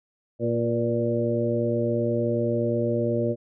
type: harmonic tone with a mistuned harmonic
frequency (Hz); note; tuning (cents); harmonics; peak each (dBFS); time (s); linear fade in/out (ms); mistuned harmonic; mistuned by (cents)
117.1; A#2; +8; 1 / 2 / 3 / 4 / 5; -28 / -28 / -28 / -28 / -28; 0.39-3.36; 50; 4; +33
effects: none